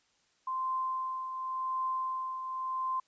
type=tone with tremolo; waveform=sine; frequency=1041 Hz; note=C6; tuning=9 cents flat; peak=-29 dBFS; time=0.47-3 s; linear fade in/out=5 ms; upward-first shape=triangle; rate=0.9 Hz; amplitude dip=55%; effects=white hiss -71 dBFS RMS until 3.07 s + resampled to 16000 Hz